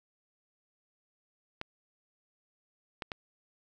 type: clicks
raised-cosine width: 0.3 ms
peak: -20 dBFS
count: 3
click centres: 1.614 / 3.022 / 3.118 s
effects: none